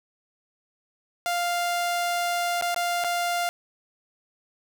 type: tone with dropouts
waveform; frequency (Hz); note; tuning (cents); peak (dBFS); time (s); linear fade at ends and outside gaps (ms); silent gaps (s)
sawtooth; 698.5; F5; 0; -20; 1.26-3.49; 0; 2.612-2.623 / 2.745-2.762 / 3.039-3.045
effects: none